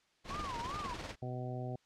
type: noise with tremolo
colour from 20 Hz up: pink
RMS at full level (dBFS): -41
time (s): 0.24-1.16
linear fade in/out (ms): 50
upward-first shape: square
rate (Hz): 20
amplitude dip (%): 40
type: tone with vibrato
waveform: sine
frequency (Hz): 1062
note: C6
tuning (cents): +25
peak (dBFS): -39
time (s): 0.3-0.94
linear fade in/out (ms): 5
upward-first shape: sine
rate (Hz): 2.6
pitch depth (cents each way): 240
type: harmonic tone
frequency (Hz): 125.5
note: B2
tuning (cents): +28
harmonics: 1 / 2 / 3 / 4 / 5 / 6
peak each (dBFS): -39 / -46 / -47 / -50 / -47 / -48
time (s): 1.22-1.76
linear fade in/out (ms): 5
effects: white hiss -72 dBFS RMS until 1.85 s + low-pass 5000 Hz 12 dB/octave